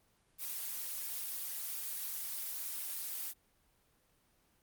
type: noise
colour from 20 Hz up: blue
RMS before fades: -40 dBFS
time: 0.38-3.34 s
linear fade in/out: 50 ms
effects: pink hiss -72 dBFS RMS until 4.62 s + Opus 24 kbps